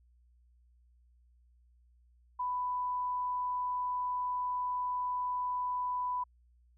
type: tone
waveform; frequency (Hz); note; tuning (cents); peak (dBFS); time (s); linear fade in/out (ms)
sine; 994; B5; +11; -31; 2.39-6.24; 10
effects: added 60 Hz sine -62 dBFS peak until 6.77 s